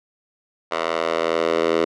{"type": "tone with high-pass filter sweep", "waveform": "10% pulse", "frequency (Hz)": 82.41, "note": "E2", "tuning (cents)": 0, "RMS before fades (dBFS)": -21, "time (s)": [0.71, 1.85], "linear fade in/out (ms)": 10, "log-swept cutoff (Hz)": [730, 410], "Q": 1.9, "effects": ["low-pass 4000 Hz 12 dB/octave"]}